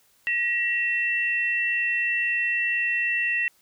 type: tone pair together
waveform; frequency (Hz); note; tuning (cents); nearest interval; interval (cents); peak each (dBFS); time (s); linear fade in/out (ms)
sine; 1908.5 / 2699; A#6 / E7; +40 / +40; tritone; 600; -24 / -25; 0.27-3.48; 0
effects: white hiss -62 dBFS RMS until 3.61 s